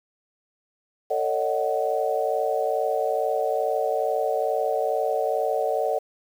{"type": "chord", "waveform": "sine", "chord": "D# half-diminished seventh", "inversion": "second", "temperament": "just", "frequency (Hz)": [448, 560, 622.3, 746.7], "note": ["A4", "C#5", "D#5", "F#5"], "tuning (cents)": [31, 18, 0, 16], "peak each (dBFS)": -27, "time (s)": [1.1, 5.99], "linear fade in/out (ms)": 10, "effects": ["8-bit"]}